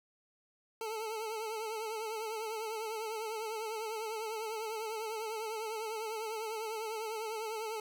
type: tone with vibrato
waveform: 25% pulse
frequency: 440 Hz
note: A4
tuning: in tune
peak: -33 dBFS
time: 0.81-7.8 s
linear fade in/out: 2 ms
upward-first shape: triangle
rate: 10 Hz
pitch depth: 72 cents each way
effects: 11-bit